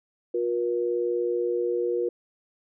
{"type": "tone pair together", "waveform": "sine", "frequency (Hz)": [357.6, 478.2], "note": ["F4", "A#4"], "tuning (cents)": [41, 44], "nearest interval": "perfect fourth", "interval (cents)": 503, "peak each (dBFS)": -26, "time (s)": [0.34, 2.09], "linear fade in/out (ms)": 5, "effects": []}